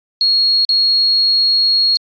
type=tone with dropouts; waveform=sine; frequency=4302 Hz; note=C8; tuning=47 cents sharp; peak=-10 dBFS; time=0.21-1.97 s; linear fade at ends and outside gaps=1 ms; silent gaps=0.65-0.691 s; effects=AAC 48 kbps